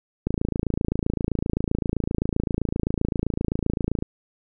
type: click train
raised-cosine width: 3 ms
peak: -10 dBFS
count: 105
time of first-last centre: 0.27-4.025 s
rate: 27.7 Hz
effects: none